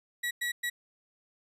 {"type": "tone bursts at uneven times", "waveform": "35% pulse", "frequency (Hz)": 1928, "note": "B6", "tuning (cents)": -42, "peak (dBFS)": -28, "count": 3, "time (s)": [[0.23, 0.31], [0.41, 0.52], [0.63, 0.7]], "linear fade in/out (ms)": 10, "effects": ["resampled to 32000 Hz"]}